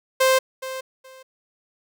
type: tone with echo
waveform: sawtooth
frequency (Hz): 523.3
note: C5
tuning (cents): 0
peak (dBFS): -11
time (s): 0.2-0.39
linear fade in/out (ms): 10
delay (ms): 420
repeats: 2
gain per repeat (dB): -14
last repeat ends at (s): 1.23
effects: none